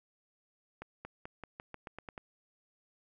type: accelerating click train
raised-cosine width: 0.5 ms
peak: -28 dBFS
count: 10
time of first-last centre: 0.82-2.178 s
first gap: 230 ms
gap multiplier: 0.89
effects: none